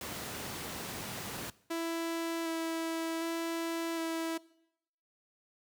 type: noise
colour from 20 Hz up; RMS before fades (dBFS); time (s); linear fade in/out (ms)
pink; -40; 0.01-1.5; 2
type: tone with vibrato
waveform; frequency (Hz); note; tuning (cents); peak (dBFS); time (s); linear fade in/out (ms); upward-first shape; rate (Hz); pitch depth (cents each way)
sawtooth; 329.6; E4; 0; -29; 1.7-4.38; 10; square; 0.66; 11
effects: noise-tail reverb RT60 0.8 s tail -21 dB re dry + high-pass 100 Hz 12 dB/octave